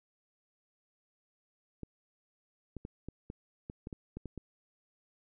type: clicks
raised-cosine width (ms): 3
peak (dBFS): -28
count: 11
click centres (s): 1.833 / 2.767 / 2.851 / 3.086 / 3.301 / 3.699 / 3.871 / 3.928 / 4.17 / 4.257 / 4.377
effects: none